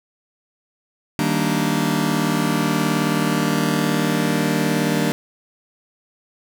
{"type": "chord", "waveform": "sawtooth", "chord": "Eb major seventh", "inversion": "none", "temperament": "just", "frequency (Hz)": [155.56, 194.45, 233.3, 291.7], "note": ["Eb3", "G3", "Bb3", "D4"], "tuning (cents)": [0, -14, 2, -12], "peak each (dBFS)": -19, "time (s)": [1.19, 5.12], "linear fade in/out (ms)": 0, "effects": []}